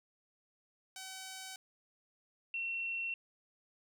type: tone pair in turn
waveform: 5% pulse / sine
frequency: 760 / 2717 Hz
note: F#5 / F7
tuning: +46 / -48 cents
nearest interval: octave + minor seventh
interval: 2206 cents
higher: second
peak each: -33 / -35 dBFS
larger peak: first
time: 0.96-1.56 / 2.54-3.14 s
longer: neither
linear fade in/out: 2 ms
effects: none